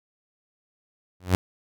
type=tone with exponential growth; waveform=sawtooth; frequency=91 Hz; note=F#2; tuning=28 cents flat; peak=-10 dBFS; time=1.2-1.35 s; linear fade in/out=0 ms; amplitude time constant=31 ms; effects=none